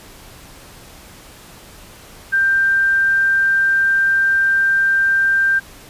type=tone; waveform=sine; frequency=1575 Hz; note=G6; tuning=8 cents sharp; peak=-12 dBFS; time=2.32-5.6 s; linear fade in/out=20 ms; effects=pink hiss -41 dBFS RMS until 5.89 s + resampled to 32000 Hz